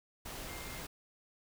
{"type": "tone in noise", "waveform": "sine", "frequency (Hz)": 2108, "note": "C7", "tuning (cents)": 12, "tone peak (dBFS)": -51, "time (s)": [0.48, 0.8], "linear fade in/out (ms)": 10, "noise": "pink", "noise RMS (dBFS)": -44, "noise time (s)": [0.25, 0.87], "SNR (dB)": -10, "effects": []}